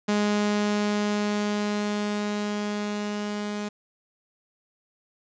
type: tone with level ramp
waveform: sawtooth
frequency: 207.7 Hz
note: G#3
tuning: in tune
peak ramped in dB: -17 to -25 dBFS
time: 0.08-3.69 s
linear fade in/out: 10 ms
effects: resampled to 16000 Hz + 8-bit